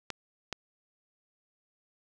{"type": "clicks", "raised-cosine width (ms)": 0.2, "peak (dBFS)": [-17, -16], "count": 2, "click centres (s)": [0.103, 0.527], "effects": []}